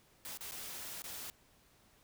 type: noise with dropouts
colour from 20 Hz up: white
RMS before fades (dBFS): -45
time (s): 0.25-1.3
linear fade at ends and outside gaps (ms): 0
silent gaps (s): 0.373-0.408 / 0.511-0.52 / 1.02-1.041
effects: pink hiss -67 dBFS RMS until 2.03 s